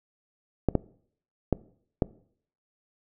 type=clicks; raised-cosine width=2 ms; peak=-8 dBFS; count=4; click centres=0.687 / 0.753 / 1.527 / 2.022 s; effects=noise-tail reverb RT60 0.6 s tail -21 dB re dry